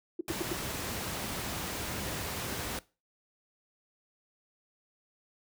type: tone bursts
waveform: sine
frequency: 342.5 Hz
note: F4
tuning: 34 cents flat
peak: -29 dBFS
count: 4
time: 0.19-0.531 s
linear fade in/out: 5 ms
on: 20 ms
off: 87 ms
type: noise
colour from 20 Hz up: pink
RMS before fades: -36 dBFS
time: 0.28-2.79 s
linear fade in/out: 2 ms
effects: noise-tail reverb RT60 0.3 s tail -20 dB re dry + high-pass 60 Hz 12 dB/octave